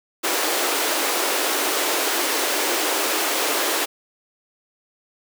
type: high-pass noise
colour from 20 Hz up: pink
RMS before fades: -22 dBFS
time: 0.23-3.86 s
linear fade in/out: 20 ms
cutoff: 300 Hz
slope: 48 dB/octave
effects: none